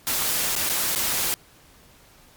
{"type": "noise with dropouts", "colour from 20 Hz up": "white", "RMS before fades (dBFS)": -24, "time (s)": [0.07, 1.34], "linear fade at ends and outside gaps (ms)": 0, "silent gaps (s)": [[0.553, 0.563], [0.692, 0.698], [0.95, 0.959]], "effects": ["pink hiss -53 dBFS RMS until 2.36 s", "MP3 96 kbps"]}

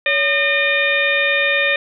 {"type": "harmonic tone with a mistuned harmonic", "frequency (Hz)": 608, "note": "D#5", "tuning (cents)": -40, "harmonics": [1, 2, 3, 4, 5, 6], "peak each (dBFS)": [-21, -30, -18, -18, -30, -24], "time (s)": [0.06, 1.76], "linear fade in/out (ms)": 2, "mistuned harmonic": 1, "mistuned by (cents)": -130, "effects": []}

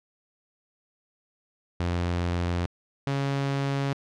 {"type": "tone pair in turn", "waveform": "sawtooth", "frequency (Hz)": [87.31, 138.6], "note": ["F2", "C#3"], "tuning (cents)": [0, 0], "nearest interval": "minor sixth", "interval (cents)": 800, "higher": "second", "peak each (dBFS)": -21, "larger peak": "neither", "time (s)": [[1.8, 2.66], [3.07, 3.93]], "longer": "neither", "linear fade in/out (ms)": 0, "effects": ["low-pass 5000 Hz 12 dB/octave"]}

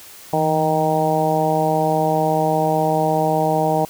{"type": "harmonic tone with a mistuned harmonic", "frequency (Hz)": 156.3, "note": "D#3", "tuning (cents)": 8, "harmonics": [1, 2, 3, 4, 5, 6], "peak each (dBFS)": [-23, -25, -23, -21, -20, -26], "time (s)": [0.33, 3.85], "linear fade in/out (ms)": 2, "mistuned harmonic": 1, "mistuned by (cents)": 54, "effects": ["white hiss -41 dBFS RMS until 3.89 s"]}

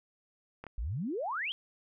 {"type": "clicks", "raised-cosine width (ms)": 0.5, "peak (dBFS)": -28, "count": 2, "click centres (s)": [0.64, 0.667]}
{"type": "exponential sweep", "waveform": "sine", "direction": "up", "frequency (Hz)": [46.57, 3322], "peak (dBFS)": -32, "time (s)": [0.78, 1.52], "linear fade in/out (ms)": 0}
{"effects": []}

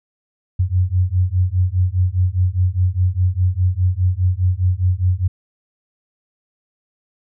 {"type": "beating tone pair", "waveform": "sine", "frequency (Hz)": [89.1, 94], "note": ["F2", "F#2"], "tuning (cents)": [35, 28], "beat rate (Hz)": 4.9, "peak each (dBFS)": -17, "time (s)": [0.59, 5.28], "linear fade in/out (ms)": 10, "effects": []}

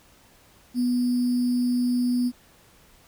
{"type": "tone with sample-and-hold", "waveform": "sine", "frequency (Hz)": 246, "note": "B3", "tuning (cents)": -7, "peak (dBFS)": -20, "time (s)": [0.74, 2.32], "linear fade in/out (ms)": 50, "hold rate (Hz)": 4900, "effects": ["pink hiss -56 dBFS RMS until 3.07 s"]}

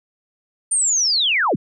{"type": "linear sweep", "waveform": "sine", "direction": "down", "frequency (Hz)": [9100, 85.9], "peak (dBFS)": -15, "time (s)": [0.71, 1.56], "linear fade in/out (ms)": 10, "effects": []}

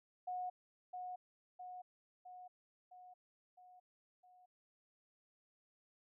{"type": "tone with echo", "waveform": "sine", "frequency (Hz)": 728, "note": "F#5", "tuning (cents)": -28, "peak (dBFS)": -39, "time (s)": [0.27, 0.5], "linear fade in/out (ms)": 10, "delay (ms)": 660, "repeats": 6, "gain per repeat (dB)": -4, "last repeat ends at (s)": 4.46, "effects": []}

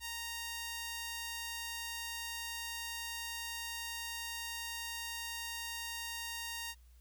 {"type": "tone with high-pass filter", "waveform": "sawtooth", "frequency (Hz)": 930, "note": "A#5", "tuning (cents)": -4, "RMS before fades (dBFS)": -42, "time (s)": [0, 6.75], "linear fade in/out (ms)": 50, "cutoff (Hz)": 1900, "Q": 0.57, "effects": ["added 60 Hz sine -57 dBFS peak until 7 s", "white hiss -72 dBFS RMS until 7 s"]}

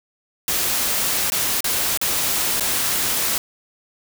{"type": "noise with dropouts", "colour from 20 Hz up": "white", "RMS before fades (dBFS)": -21, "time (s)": [0.48, 3.38], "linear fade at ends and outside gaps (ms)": 1, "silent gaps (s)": [[1.301, 1.32], [1.606, 1.643], [1.974, 2.014], [2.598, 2.607]], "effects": []}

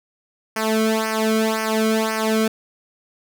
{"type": "tone with flanger", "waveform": "sawtooth", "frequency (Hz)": 220, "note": "A3", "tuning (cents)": 0, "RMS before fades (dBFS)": -20, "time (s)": [0.56, 2.48], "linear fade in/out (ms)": 5, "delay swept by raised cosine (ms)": [0.26, 1.13], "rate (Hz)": 1.9, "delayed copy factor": -0.95, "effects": []}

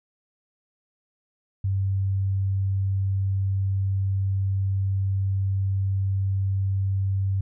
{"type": "tone", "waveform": "sine", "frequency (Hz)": 97, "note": "G2", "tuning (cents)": -18, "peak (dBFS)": -21, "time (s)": [1.64, 7.41], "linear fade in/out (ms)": 5, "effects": []}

